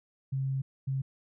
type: tone bursts at uneven times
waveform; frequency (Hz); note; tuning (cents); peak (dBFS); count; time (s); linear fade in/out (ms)
sine; 134.4; C3; +47; -28; 2; 0.32-0.62 / 0.87-1.02; 10
effects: none